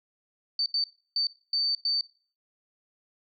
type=tone bursts at uneven times; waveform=sine; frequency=4571 Hz; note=D8; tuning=48 cents flat; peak=-24 dBFS; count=5; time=0.59-0.66 / 0.74-0.84 / 1.16-1.27 / 1.53-1.75 / 1.85-2.01 s; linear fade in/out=2 ms; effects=noise-tail reverb RT60 0.4 s tail -17 dB re dry